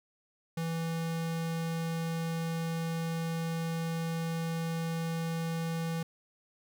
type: tone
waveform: square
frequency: 164.81 Hz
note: E3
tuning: in tune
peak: -32 dBFS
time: 0.57-6.03 s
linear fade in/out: 5 ms
effects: none